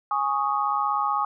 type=chord; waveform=sine; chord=Ab suspended fourth; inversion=none; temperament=equal; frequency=830.6 / 1108.7 / 1244.5 Hz; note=Ab5 / Db6 / Eb6; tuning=0 / 0 / 0 cents; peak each=-26 dBFS; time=0.11-1.25 s; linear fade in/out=2 ms; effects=none